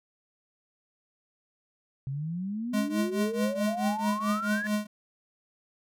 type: exponential sweep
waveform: sine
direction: up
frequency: 130.81 to 1733 Hz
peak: -30 dBFS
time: 2.07-4.67 s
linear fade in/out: 0 ms
type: tone with tremolo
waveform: square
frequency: 210 Hz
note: G#3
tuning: 19 cents sharp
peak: -24 dBFS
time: 2.73-4.87 s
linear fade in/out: 10 ms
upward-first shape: triangle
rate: 4.6 Hz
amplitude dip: 95%
effects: none